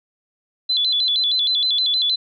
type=tone with vibrato; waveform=sine; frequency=3729 Hz; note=A#7; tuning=in tune; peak=-16 dBFS; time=0.69-2.16 s; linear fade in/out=10 ms; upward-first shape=square; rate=6.4 Hz; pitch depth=140 cents each way; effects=none